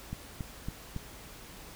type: click train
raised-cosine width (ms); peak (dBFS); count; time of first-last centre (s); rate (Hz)
5; -23; 4; 0.13-0.963; 3.6
effects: added 50 Hz sine -56 dBFS peak until 1.75 s + pink hiss -49 dBFS RMS until 1.75 s